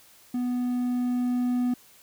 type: tone with level ramp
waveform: triangle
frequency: 246.9 Hz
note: B3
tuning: in tune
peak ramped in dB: -23 to -20 dBFS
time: 0.34-1.74 s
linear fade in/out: 5 ms
effects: white hiss -55 dBFS RMS until 2.02 s